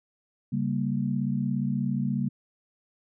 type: chord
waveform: sine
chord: G diminished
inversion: second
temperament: equal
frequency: 138.59 / 196 / 233.1 Hz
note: Db3 / G3 / Bb3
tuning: 0 / 0 / 0 cents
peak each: -29 dBFS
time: 0.52-2.29 s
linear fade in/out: 10 ms
effects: none